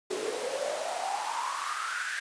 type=noise with high-pass filter sweep; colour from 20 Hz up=pink; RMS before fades=-33 dBFS; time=0.1-2.2 s; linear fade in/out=10 ms; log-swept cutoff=380 to 1700 Hz; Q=9.1; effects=resampled to 22050 Hz